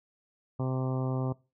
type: harmonic tone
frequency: 130 Hz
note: C3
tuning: 11 cents flat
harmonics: 1 / 2 / 3 / 4 / 5 / 6 / 7 / 8 / 9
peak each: -29 / -35 / -39 / -41 / -43 / -45 / -46 / -47 / -48 dBFS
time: 0.59-1.33 s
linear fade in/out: 10 ms
effects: noise-tail reverb RT60 0.3 s tail -22 dB re dry